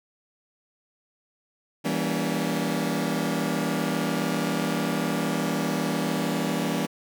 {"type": "chord", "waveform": "sawtooth", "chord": "E diminished seventh", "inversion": "none", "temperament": "just", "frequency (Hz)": [164.81, 197.78, 237.3, 284.8], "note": ["E3", "G3", "Bb3", "Db4"], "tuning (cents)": [0, 16, 31, 47], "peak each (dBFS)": -26, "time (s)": [1.84, 6.87], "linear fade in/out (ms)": 20, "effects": []}